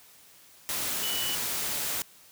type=tone in noise; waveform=sine; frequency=2960 Hz; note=F#7; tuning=in tune; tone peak=-32 dBFS; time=1.03-1.35 s; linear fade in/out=0 ms; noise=white; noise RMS=-31 dBFS; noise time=0.69-2.02 s; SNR=-4 dB; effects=white hiss -55 dBFS RMS until 2.31 s + high-pass 60 Hz 12 dB/octave